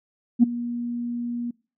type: tone with ADSR envelope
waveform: sine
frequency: 239 Hz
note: A#3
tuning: 43 cents sharp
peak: -8 dBFS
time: 0.39-1.51 s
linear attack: 41 ms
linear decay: 13 ms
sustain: -18 dB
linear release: 7 ms
effects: noise-tail reverb RT60 0.4 s tail -25 dB re dry + tanh soft clip ceiling -5 dBFS